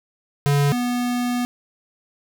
square tone pair in turn, 142.9 / 244.7 Hz, D3 / B3, -47 / -16 cents, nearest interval major sixth, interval 931 cents, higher second, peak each -16 / -21 dBFS, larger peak first, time 0.46-0.72 / 0.72-1.45 s, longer second, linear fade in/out 0 ms, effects none

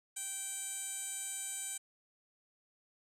15% pulse tone with band-pass filter, 778 Hz, G5, 13 cents flat, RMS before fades -41 dBFS, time 0.16-1.78 s, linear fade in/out 10 ms, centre 8500 Hz, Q 3.6, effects none

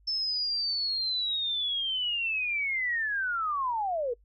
sine linear sweep, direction down, 5300 to 453.3 Hz, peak -27 dBFS, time 0.07-4.14 s, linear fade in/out 10 ms, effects noise-tail reverb RT60 0.1 s tail -23 dB re dry + added 50 Hz sine -58 dBFS peak until 4.24 s

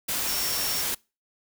sine tone in noise, 5490 Hz, F8, 31 cents flat, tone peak -32 dBFS, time 0.27-0.82 s, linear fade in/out 10 ms, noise white, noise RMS -28 dBFS, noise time 0.08-0.95 s, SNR -7 dB, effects noise-tail reverb RT60 0.3 s tail -25 dB re dry

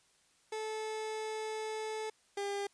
30% pulse tone pair in turn, 435.4 / 401.8 Hz, A4 / G4, -18 / +43 cents, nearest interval minor second, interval 139 cents, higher first, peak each -34 / -32 dBFS, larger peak second, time 0.52-2.1 / 2.37-2.67 s, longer first, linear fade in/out 5 ms, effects white hiss -69 dBFS RMS until 2.73 s + resampled to 22050 Hz

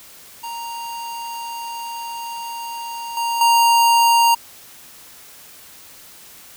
square tone with level steps, 932.3 Hz, A#5, in tune, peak -28 / -20 / -12 dBFS, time 0.43-4.35 s, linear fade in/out 10 ms, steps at 3.17 / 3.41 s, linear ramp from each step 2 ms, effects white hiss -43 dBFS RMS until 6.56 s

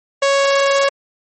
sawtooth tone, 554.4 Hz, C#5, in tune, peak -8 dBFS, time 0.22-0.89 s, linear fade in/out 5 ms, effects MP3 32 kbps

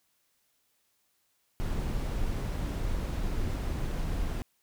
brown noise, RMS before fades -31 dBFS, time 1.6-4.42 s, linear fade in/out 0 ms, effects white hiss -73 dBFS RMS until 4.62 s

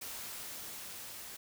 white noise with level ramp, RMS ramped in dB -43 to -47 dBFS, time 0.01-1.37 s, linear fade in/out 10 ms, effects none

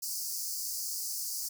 pink high-pass noise, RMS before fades -36 dBFS, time 0.02-1.49 s, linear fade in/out 10 ms, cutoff 4600 Hz, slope 96 dB/octave, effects none

